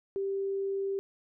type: tone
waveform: sine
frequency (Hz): 392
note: G4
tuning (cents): 0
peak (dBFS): -29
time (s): 0.16-0.99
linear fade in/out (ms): 0
effects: none